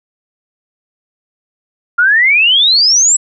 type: exponential sweep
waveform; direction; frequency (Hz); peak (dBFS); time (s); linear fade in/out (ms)
sine; up; 1380 to 7902; -6; 1.98-3.17; 10
effects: none